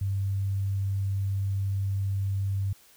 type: tone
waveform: sine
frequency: 98 Hz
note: G2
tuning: in tune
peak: -25 dBFS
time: 0.01-2.73 s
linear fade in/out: 5 ms
effects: white hiss -57 dBFS RMS until 2.96 s